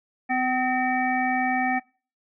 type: harmonic tone with a mistuned harmonic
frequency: 254.4 Hz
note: C4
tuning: 48 cents flat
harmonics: 1 / 3 / 5 / 7 / 9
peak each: -27 / -24 / -38 / -28 / -30 dBFS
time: 0.29-1.8 s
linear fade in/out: 20 ms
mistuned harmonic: 7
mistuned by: +42 cents
effects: noise-tail reverb RT60 0.4 s tail -24 dB re dry